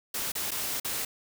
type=noise with dropouts; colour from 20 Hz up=white; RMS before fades=-32 dBFS; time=0.14-1.05 s; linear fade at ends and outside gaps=5 ms; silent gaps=0.32-0.352 / 0.508-0.515 / 0.8-0.846 s; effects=none